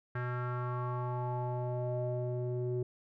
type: tone with low-pass filter sweep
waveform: square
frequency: 123.6 Hz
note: B2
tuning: 2 cents sharp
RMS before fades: -35 dBFS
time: 0.15-2.83 s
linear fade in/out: 5 ms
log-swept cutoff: 1600 to 410 Hz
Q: 4.5
effects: none